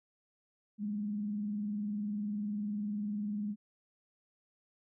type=tone with vibrato; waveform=sine; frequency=207.7 Hz; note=G#3; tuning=in tune; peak=-33 dBFS; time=0.78-3.56 s; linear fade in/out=50 ms; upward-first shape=square; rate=20 Hz; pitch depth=60 cents each way; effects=none